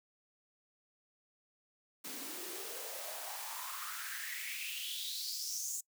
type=noise with high-pass filter sweep; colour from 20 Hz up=white; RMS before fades=-42 dBFS; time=2.04-5.81 s; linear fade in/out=10 ms; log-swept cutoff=240 to 7300 Hz; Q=5.8; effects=noise-tail reverb RT60 0.1 s tail -23 dB re dry